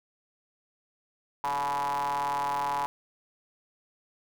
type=ring-modulated tone; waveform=square; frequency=69.3 Hz; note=C#2; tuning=in tune; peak=-25 dBFS; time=1.44-2.86 s; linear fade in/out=0 ms; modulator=921 Hz; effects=none